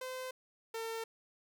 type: tone pair in turn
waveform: sawtooth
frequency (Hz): 514 / 452.2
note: C5 / A4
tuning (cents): -31 / +47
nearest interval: major second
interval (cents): 222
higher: first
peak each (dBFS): -36 / -34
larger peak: second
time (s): 0.01-0.31 / 0.74-1.04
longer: neither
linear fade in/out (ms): 5
effects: none